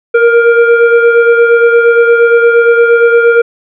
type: tone with frequency modulation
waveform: sine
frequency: 466.2 Hz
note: A#4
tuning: in tune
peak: -3 dBFS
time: 0.14-3.42 s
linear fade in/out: 10 ms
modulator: 941 Hz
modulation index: 0.96
effects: none